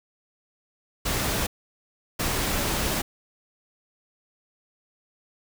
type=noise bursts at uneven times; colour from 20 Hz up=pink; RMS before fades=-26 dBFS; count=2; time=1.05-1.47 / 2.19-3.02 s; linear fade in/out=10 ms; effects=none

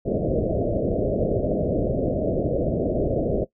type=low-pass noise; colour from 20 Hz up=white; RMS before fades=-23 dBFS; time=0.05-3.45 s; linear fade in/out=20 ms; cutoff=650 Hz; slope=96 dB/octave; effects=noise-tail reverb RT60 0.1 s tail -18 dB re dry

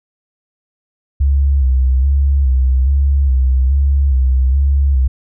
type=tone with vibrato; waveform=sine; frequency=67 Hz; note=C2; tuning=42 cents sharp; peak=-9 dBFS; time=1.2-5.08 s; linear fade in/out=10 ms; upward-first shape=square; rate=1.2 Hz; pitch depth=60 cents each way; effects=none

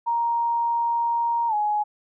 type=tone with pitch glide; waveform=sine; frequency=936 to 838.7 Hz; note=A#5 to G#5; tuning=+7 to +17 cents; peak=-20 dBFS; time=0.06-1.84 s; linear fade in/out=20 ms; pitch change=-190 cents; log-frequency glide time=1.48-1.54 s; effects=none

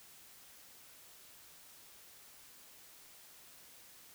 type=silence; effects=white hiss -58 dBFS RMS until 4.14 s

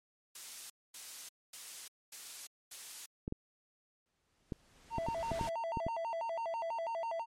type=noise bursts; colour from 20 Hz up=blue; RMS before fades=-43 dBFS; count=5; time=0.35-3.06 s; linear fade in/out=5 ms; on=350 ms; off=240 ms
type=clicks; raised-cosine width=3 ms; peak=-24 dBFS; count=9; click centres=3.279 / 3.324 / 4.522 / 4.983 / 5.086 / 5.317 / 5.412 / 5.772 / 5.866 s
type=noise with exponential growth; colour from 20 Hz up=pink; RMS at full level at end=-43 dBFS; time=4.06-5.49 s; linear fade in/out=0 ms; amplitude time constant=310 ms
type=tone with vibrato; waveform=triangle; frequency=780 Hz; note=G5; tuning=9 cents flat; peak=-33 dBFS; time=4.9-7.26 s; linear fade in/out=50 ms; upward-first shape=square; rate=6.1 Hz; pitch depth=280 cents each way
effects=low-pass 9000 Hz 12 dB/octave + MP3 64 kbps

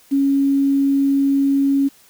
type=tone with quantisation; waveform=sine; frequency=276.5 Hz; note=C#4; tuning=4 cents flat; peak=-13 dBFS; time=0.11-1.89 s; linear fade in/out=20 ms; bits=7; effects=white hiss -51 dBFS RMS until 2.09 s

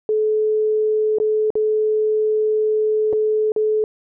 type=tone with dropouts; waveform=sine; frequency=430.6 Hz; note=A4; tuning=37 cents flat; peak=-15 dBFS; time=0.09-3.84 s; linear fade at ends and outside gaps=1 ms; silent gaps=1.185-1.2 / 1.504-1.554 / 3.128-3.132 / 3.52-3.562 s; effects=none

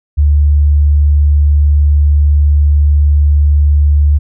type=tone; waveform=sine; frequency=73.2 Hz; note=D2; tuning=5 cents flat; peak=-5 dBFS; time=0.17-4.19 s; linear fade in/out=20 ms; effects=none

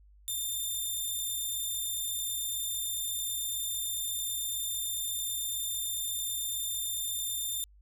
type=tone; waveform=5% pulse; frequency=3591 Hz; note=A7; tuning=35 cents sharp; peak=-24 dBFS; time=0.28-7.64 s; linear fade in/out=0 ms; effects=added 50 Hz sine -55 dBFS peak until 7.81 s

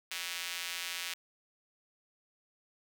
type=tone with high-pass filter; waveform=square; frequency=87.31 Hz; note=F2; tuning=in tune; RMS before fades=-39 dBFS; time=0.11-1.14 s; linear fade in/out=5 ms; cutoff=2500 Hz; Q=1.2; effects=none

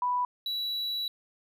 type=tone pair in turn; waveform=sine / triangle; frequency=987.8 / 3924 Hz; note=B5 / B7; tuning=0 / -12 cents; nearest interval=2 octaves; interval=2388 cents; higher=second; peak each=-25 / -28 dBFS; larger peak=first; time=0.02-0.25 / 0.46-1.08 s; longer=second; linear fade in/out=2 ms; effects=none

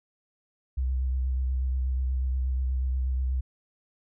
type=tone with vibrato; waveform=sine; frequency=64.4 Hz; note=C2; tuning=27 cents flat; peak=-24 dBFS; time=0.77-3.41 s; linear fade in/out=10 ms; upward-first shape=sine; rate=8.3 Hz; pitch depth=29 cents each way; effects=none

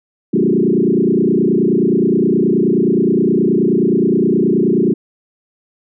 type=tone with frequency modulation; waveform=sine; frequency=289.8 Hz; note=D4; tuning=23 cents flat; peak=-10 dBFS; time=0.33-4.94 s; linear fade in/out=10 ms; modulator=29.5 Hz; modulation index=3.8; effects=none

